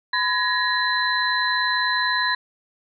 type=tone cluster; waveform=sine; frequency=1009 / 1687 / 1878 / 4031 Hz; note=B5 / G#6 / A#6 / B7; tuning=+37 / +27 / +12 / +35 cents; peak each=-24 / -24 / -26 / -25 dBFS; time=0.13-2.35 s; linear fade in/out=5 ms; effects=none